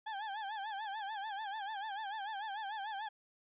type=tone with vibrato; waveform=35% pulse; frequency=830.6 Hz; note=G#5; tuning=in tune; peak=-37 dBFS; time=0.06-3.09 s; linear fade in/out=10 ms; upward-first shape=sine; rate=6.8 Hz; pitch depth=120 cents each way; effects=resampled to 8000 Hz